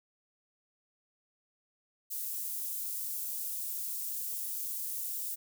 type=high-pass noise; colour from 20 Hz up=white; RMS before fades=-37 dBFS; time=2.1-5.36 s; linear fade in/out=20 ms; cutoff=10000 Hz; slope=12 dB/octave; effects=none